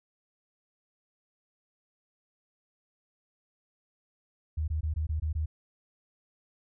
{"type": "tone bursts", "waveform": "sine", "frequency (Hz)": 77.78, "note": "D#2", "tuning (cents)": 0, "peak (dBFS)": -27, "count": 7, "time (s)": [4.57, 5.46], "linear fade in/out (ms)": 10, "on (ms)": 110, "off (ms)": 20, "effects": []}